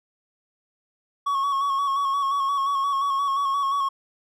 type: tone with vibrato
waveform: triangle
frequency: 1108.7 Hz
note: C#6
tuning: in tune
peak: -19 dBFS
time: 1.26-3.89 s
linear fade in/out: 10 ms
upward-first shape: square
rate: 5.7 Hz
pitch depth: 31 cents each way
effects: none